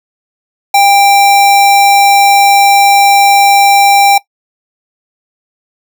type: tone with sample-and-hold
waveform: sine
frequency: 801 Hz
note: G5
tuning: 37 cents sharp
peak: -3 dBFS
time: 0.74-4.18 s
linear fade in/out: 5 ms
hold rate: 3150 Hz
effects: noise-tail reverb RT60 0.1 s tail -19 dB re dry